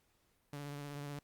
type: tone with vibrato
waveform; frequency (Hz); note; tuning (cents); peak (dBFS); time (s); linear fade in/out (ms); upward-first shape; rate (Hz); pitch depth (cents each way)
sawtooth; 144; D3; -34; -38; 0.53-1.19; 0; sine; 16; 25
effects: pink hiss -75 dBFS RMS until 1.23 s + Opus 48 kbps